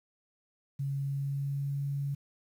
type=tone with pitch glide; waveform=sine; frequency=138.7 to 140.64 Hz; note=C#3 to C#3; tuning=+1 to +25 cents; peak=-30 dBFS; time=0.79-2.15 s; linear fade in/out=10 ms; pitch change=+24 cents; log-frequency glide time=1-1.8 s; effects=10-bit